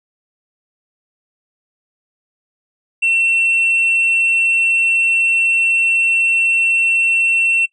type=tone with tanh clipping; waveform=sine; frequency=2704 Hz; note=E7; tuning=43 cents sharp; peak=-13 dBFS; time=3.02-7.66 s; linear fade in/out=10 ms; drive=2 dB; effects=noise-tail reverb RT60 0.1 s tail -20 dB re dry + resampled to 24000 Hz